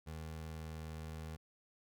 25% pulse tone, 79.3 Hz, D#2, 33 cents sharp, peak -40 dBFS, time 0.06-1.37 s, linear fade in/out 20 ms, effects none

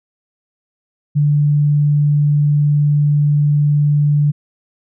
sine tone, 146.83 Hz, D3, in tune, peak -10 dBFS, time 1.15-4.32 s, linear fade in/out 20 ms, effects none

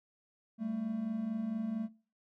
triangle tone pair together, 199.1 / 223.5 Hz, G3 / A3, +27 / +27 cents, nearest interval major second, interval 200 cents, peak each -39 / -32 dBFS, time 0.58-1.89 s, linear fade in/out 50 ms, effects noise-tail reverb RT60 0.4 s tail -21 dB re dry

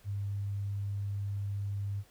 sine tone, 100.4 Hz, G2, 42 cents sharp, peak -32 dBFS, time 0.04-2.04 s, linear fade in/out 50 ms, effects pink hiss -63 dBFS RMS until 2.1 s

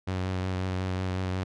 sawtooth tone with vibrato, 92.9 Hz, F#2, 7 cents sharp, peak -24 dBFS, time 0.07-1.44 s, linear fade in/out 10 ms, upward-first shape triangle, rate 5.5 Hz, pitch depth 25 cents each way, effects low-pass 5000 Hz 12 dB/octave

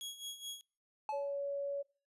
sawtooth tone with tremolo, 3322 Hz, G#7, in tune, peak -37 dBFS, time 0.01-0.61 s, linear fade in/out 0 ms, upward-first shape sine, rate 4.7 Hz, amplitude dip 75%
triangle tone with exponential decay, 862 Hz, A5, 36 cents flat, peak -31 dBFS, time 1.09-1.4 s, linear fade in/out 1 ms, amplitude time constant 66 ms
sine tone, 563 Hz, C#5, 27 cents sharp, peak -35 dBFS, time 1.12-1.83 s, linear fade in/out 20 ms
effects noise-tail reverb RT60 0.4 s tail -24 dB re dry + resampled to 32000 Hz

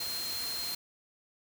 sine tone in noise, 4186 Hz, C8, in tune, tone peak -35 dBFS, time 0-0.75 s, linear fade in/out 5 ms, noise white, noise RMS -39 dBFS, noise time 0-0.75 s, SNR +1 dB, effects none

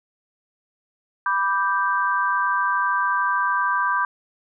sine chord, G major, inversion first, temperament equal, 987.8 / 1174.7 / 1568 Hz, B5 / D6 / G6, 0 / 0 / 0 cents, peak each -23 dBFS, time 1.26-4.05 s, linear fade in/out 2 ms, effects none

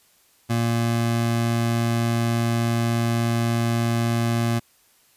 25% pulse tone, 116.54 Hz, A#2, in tune, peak -16 dBFS, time 0.49-4.6 s, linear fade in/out 20 ms, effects white hiss -59 dBFS RMS until 5.16 s + resampled to 32000 Hz

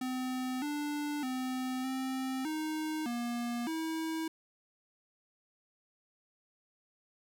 square tone with pitch steps, 255.8 / 294.1 / 256.8 / 262.1 / 311.4 / 238.3 / 321.8 Hz, C4 / D4 / C4 / C4 / D#4 / A#3 / E4, -39 / +3 / -32 / +3 / +2 / +38 / -42 cents, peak -34 dBFS, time 0.01-4.28 s, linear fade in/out 5 ms, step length 610 ms, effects none

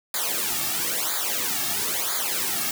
white noise with flanger, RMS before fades -26 dBFS, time 0.14-2.71 s, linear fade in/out 2 ms, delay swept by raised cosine 0.35 to 2.05 ms, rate 1 Hz, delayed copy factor -1, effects none

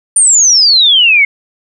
sine exponential sweep, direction down, 9270 to 2146 Hz, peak -4 dBFS, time 0.16-1.25 s, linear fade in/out 5 ms, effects none

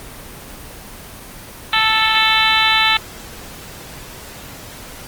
harmonic tone, 440 Hz, A4, in tune, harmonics 2 / 3 / 4 / 5 / 6 / 7 / 8 / 9, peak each -20 / -20 / -20 / -20 / -20 / -20 / -20 / -20 dBFS, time 1.73-2.97 s, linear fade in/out 2 ms, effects pink hiss -35 dBFS RMS until 5.07 s + Opus 24 kbps

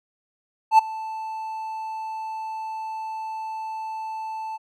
triangle tone with ADSR envelope, 880 Hz, A5, in tune, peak -6 dBFS, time 0.71-4.58 s, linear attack 75 ms, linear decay 11 ms, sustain -21 dB, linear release 26 ms, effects none

